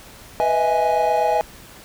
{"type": "chord", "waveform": "triangle", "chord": "E major seventh", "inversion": "second", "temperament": "equal with one note detuned", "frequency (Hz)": [493.9, 631.3, 659.3, 830.6], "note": ["B4", "D#5", "E5", "G#5"], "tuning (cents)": [0, 25, 0, 0], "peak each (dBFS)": [-22, -20, -22, -17], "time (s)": [0.4, 1.41], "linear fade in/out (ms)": 0, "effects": ["pink hiss -43 dBFS RMS until 1.84 s"]}